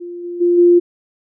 sine tone with level steps, 349.2 Hz, F4, in tune, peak -26 / -23 / -10 / -6 dBFS, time 0-0.8 s, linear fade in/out 20 ms, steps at 0.23 / 0.4 / 0.57 s, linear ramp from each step 20 ms, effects none

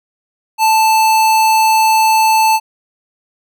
square tone, 880 Hz, A5, in tune, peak -9 dBFS, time 0.58-2.6 s, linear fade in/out 50 ms, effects none

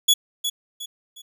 sawtooth tone with echo, 3388 Hz, G#7, 34 cents sharp, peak -10 dBFS, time 0.08-0.14 s, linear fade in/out 10 ms, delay 360 ms, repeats 3, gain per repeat -9 dB, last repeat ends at 1.22 s, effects none

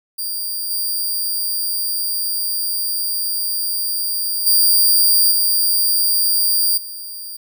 5% pulse tone with level steps, 4773 Hz, D8, 27 cents sharp, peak -15 / -12 / -4 / -7 / -22 dBFS, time 0.18-7.37 s, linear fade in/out 10 ms, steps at 0.7 / 4.46 / 5.31 / 6.77 s, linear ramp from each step 10 ms, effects none

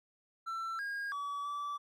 triangle tone with pitch steps, 1340 / 1627 / 1142 / 1157 Hz, E6 / G#6 / D6 / D6, +28 / -36 / -49 / -26 cents, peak -34 dBFS, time 0.46-1.78 s, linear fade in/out 20 ms, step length 330 ms, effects none

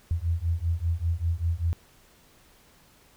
sine beating tone pair, 81.6 / 86.7 Hz, E2 / F2, -17 / -12 cents, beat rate 5.1 Hz, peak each -27 dBFS, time 0.11-1.73 s, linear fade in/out 0 ms, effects pink hiss -58 dBFS RMS until 3.16 s

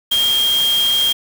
sine tone in noise, 3220 Hz, G7, 46 cents sharp, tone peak -13 dBFS, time 0.11-1.13 s, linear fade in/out 10 ms, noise white, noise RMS -25 dBFS, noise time 0.11-1.13 s, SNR +9 dB, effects none

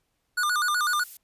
square tone with vibrato, 1325 Hz, E6, 9 cents sharp, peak -23 dBFS, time 0.37-1.04 s, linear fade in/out 10 ms, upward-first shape square, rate 8 Hz, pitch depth 170 cents each way
violet noise, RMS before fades -40 dBFS, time 0.82-1.17 s, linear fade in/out 2 ms
effects pink hiss -75 dBFS RMS until 1.23 s + resampled to 32000 Hz

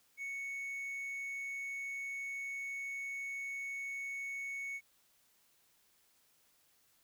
triangle tone, 2217 Hz, C#7, in tune, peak -37 dBFS, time 0.17-4.81 s, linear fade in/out 50 ms, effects white hiss -71 dBFS RMS until 7.03 s

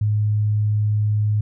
sine tone, 105.6 Hz, G#2, 29 cents sharp, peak -16 dBFS, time 0.01-1.41 s, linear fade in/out 5 ms, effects none

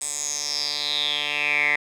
10% pulse tone with band-pass filter sweep, 146.83 Hz, D3, in tune, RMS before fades -25 dBFS, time 0.01-1.76 s, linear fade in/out 5 ms, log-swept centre 8200 to 2000 Hz, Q 7.2, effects none

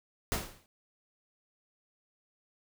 pink noise with exponential decay, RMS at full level -29 dBFS, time 0.32-0.66 s, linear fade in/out 0 ms, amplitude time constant 72 ms, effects none

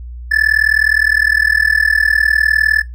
triangle tone with amplitude modulation, 1739 Hz, A6, 21 cents flat, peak -4 dBFS, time 0.31-2.82 s, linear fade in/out 10 ms, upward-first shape sine, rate 39.6 Hz, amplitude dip 100%, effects noise-tail reverb RT60 0.2 s tail -21 dB re dry + added 60 Hz sine -26 dBFS peak until 2.94 s

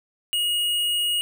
sine tone with tanh clipping, 2879 Hz, F#7, 48 cents flat, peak -22 dBFS, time 0.33-1.21 s, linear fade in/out 0 ms, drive 17 dB, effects none

